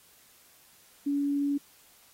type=tone; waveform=sine; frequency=284.1 Hz; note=C#4; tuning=43 cents sharp; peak=-25 dBFS; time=1.06-1.58 s; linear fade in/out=10 ms; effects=white hiss -59 dBFS RMS until 2.13 s + AAC 48 kbps